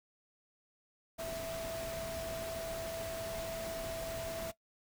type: tone in noise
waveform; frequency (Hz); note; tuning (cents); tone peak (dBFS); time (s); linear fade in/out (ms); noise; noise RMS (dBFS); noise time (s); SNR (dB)
sine; 659.3; E5; 0; -38; 1.18-4.52; 20; pink; -44; 1.18-4.52; +3
effects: noise-tail reverb RT60 0.1 s tail -18 dB re dry